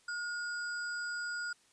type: tone with sample-and-hold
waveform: sine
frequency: 1434 Hz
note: F6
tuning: 45 cents sharp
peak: -35 dBFS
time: 0.08-1.53 s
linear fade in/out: 5 ms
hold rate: 6300 Hz
effects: white hiss -67 dBFS RMS until 1.72 s + resampled to 22050 Hz